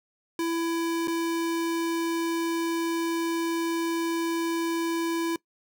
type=tone with dropouts; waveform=square; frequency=333.1 Hz; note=E4; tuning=18 cents sharp; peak=-26 dBFS; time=0.39-5.36 s; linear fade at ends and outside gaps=2 ms; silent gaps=1.074-1.08 s; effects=noise-tail reverb RT60 0.1 s tail -21 dB re dry